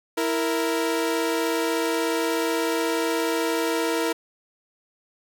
sawtooth tone pair together, 329.2 / 465.5 Hz, E4 / A#4, -2 / -2 cents, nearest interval tritone, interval 600 cents, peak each -21 dBFS, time 0.17-4.13 s, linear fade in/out 10 ms, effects none

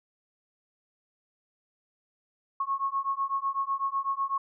sine beating tone pair, 1091 / 1099 Hz, C#6 / C#6, -28 / -15 cents, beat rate 8 Hz, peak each -30 dBFS, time 2.6-4.38 s, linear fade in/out 5 ms, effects none

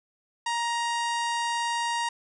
harmonic tone, 939 Hz, A#5, 12 cents sharp, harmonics 1 / 2 / 3 / 4 / 5 / 6 / 7 / 8 / 9 / 10, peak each -27 / -33 / -37 / -39 / -41 / -43 / -44 / -45 / -46 / -47 dBFS, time 0.46-2.09 s, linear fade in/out 5 ms, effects none

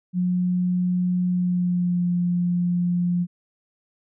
sine tone with pitch glide, 180 to 176.09 Hz, F#3 to F3, -47 to +15 cents, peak -19 dBFS, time 0.13-3.27 s, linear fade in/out 50 ms, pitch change -38 cents, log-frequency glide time 1.28-2.08 s, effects none

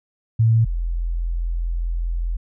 sine tone pair in turn, 113 / 42.45 Hz, A2 / F1, +47 / -48 cents, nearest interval octave + perfect fourth, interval 1695 cents, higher first, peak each -12 / -20 dBFS, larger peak first, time 0.39-0.65 / 0.65-2.37 s, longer second, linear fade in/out 10 ms, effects none

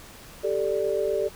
sine chord, G suspended second, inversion none, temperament equal, 392 / 440 / 587.3 Hz, G4 / A4 / D5, 0 / 0 / 0 cents, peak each -27 dBFS, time 0.43-1.29 s, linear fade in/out 20 ms, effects pink hiss -46 dBFS RMS until 1.35 s

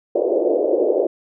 white band-pass noise, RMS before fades -18 dBFS, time 0.15-1.07 s, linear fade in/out 5 ms, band 340 to 580 Hz, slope 48 dB/octave, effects none

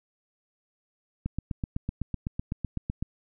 click train, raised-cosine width 5 ms, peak -17 dBFS, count 15, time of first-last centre 1.26-3.025 s, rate 7.93 Hz, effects none

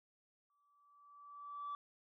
sine tone with exponential growth, 1156 Hz, D6, 28 cents flat, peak -38 dBFS, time 0.5-1.75 s, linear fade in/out 1 ms, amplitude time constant 270 ms, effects tanh soft clip ceiling -38 dBFS

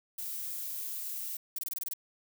violet noise, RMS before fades -38 dBFS, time 0.18-1.37 s, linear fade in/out 5 ms
violet noise bursts, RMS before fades -35 dBFS, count 8, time 1.56-1.935 s, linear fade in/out 2 ms, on 25 ms, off 25 ms
effects none

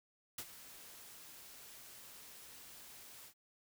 white noise with ADSR envelope, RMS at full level -42 dBFS, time 0.38-3.34 s, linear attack 4 ms, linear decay 58 ms, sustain -13 dB, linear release 79 ms, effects none

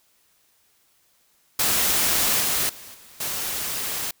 white noise with level steps, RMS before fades -21 / -23 / -42 / -48 / -28 dBFS, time 1.59-4.11 s, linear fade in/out 5 ms, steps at 2.4 / 2.69 / 2.94 / 3.2 s, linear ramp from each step 5 ms, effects white hiss -63 dBFS RMS until 4.2 s

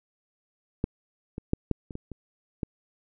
clicks, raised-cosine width 3 ms, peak -12 / -21 / -10 / -11 / -26 / -22 / -25 / -16 dBFS, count 8, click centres 0.841 / 1.381 / 1.534 / 1.713 / 1.908 / 1.954 / 2.117 / 2.632 s, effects none

